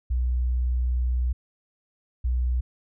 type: tone pair in turn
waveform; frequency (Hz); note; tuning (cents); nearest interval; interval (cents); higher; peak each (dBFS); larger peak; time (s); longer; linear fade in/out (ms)
sine; 61.74 / 61.74; B1 / B1; 0 / 0; unison; 0; neither; -21; neither; 0.1-1.33 / 2.24-2.61; first; 10
effects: none